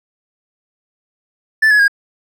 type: tone with pitch steps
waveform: triangle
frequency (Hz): 1756 / 1691.3 / 1629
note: A6 / G#6 / G#6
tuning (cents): -4 / +31 / -34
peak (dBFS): -6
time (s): 1.62-1.881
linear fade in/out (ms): 10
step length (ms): 87
effects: none